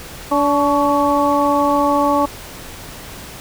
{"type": "harmonic tone with a mistuned harmonic", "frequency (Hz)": 288.1, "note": "D4", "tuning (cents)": -33, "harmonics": [1, 2, 3, 4], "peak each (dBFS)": [-18, -18, -18, -18], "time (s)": [0.31, 2.26], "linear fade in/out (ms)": 10, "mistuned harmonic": 4, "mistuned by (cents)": -47, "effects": ["pink hiss -34 dBFS RMS until 3.4 s"]}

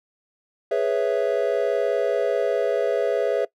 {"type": "chord", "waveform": "triangle", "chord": "C# minor seventh", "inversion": "second", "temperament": "equal", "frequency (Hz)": [415.3, 493.9, 554.4, 659.3], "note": ["G#4", "B4", "C#5", "E5"], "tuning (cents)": [0, 0, 0, 0], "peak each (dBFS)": -23, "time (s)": [0.71, 3.45], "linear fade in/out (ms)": 5, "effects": ["noise-tail reverb RT60 0.1 s tail -21 dB re dry"]}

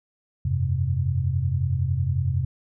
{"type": "chord", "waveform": "sine", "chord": "F suspended second", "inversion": "none", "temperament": "just", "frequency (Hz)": [87.31, 98.22, 130.96], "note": ["F2", "G2", "C3"], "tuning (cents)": [0, 4, 2], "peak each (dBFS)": [-25, -27, -24], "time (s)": [0.45, 2.45], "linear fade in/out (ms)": 5, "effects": []}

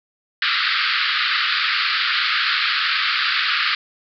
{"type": "band-pass noise", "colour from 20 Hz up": "pink", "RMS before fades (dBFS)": -20, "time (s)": [0.42, 3.75], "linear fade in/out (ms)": 2, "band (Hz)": [1200, 4800], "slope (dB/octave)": 96, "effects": []}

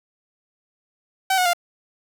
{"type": "tone with pitch steps", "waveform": "sawtooth", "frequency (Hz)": [764, 730.3, 698.2], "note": ["G5", "F#5", "F5"], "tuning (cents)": [-45, -23, -1], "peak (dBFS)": -13, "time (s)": [1.3, 1.534], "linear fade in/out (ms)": 5, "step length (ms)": 78, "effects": []}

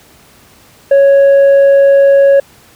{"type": "tone with tanh clipping", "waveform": "sine", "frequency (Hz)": 554.4, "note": "C#5", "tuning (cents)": 0, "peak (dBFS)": -4, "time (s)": [0.91, 2.4], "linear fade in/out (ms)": 5, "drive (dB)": 3, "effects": ["pink hiss -43 dBFS RMS until 2.75 s", "high-pass 60 Hz 12 dB/octave"]}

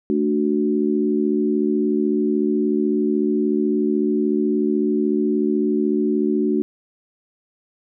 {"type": "chord", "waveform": "sine", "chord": "D major", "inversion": "second", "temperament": "equal", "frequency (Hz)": [220, 293.7, 370], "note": ["A3", "D4", "F#4"], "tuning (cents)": [0, 0, 0], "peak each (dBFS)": -21, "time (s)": [0.1, 6.62], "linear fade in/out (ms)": 0, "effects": []}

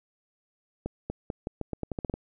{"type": "accelerating click train", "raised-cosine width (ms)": 2, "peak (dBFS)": -18, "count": 12, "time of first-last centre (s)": [0.86, 2.14], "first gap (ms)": 240, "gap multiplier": 0.84, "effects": []}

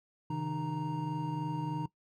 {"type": "tone cluster", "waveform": "triangle", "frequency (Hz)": [135, 158.2, 304.4, 933], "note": ["C#3", "D#3", "D#4", "A#5"], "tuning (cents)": [-45, 29, -38, 1], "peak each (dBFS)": [-37, -34, -37, -37], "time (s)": [0.3, 1.86], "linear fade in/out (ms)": 5, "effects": ["noise-tail reverb RT60 0.1 s tail -19 dB re dry"]}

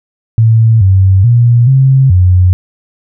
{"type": "tone with pitch steps", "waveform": "sine", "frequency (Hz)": [112.7, 95.4, 119.2, 133.6, 90.9], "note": ["A2", "G2", "A#2", "C3", "F#2"], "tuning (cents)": [42, -47, 39, 36, -30], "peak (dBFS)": -3, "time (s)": [0.38, 2.53], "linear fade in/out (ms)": 0, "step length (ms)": 430, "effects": []}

